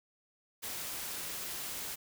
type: noise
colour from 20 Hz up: white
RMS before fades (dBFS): -40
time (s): 0.62-1.96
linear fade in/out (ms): 20
effects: none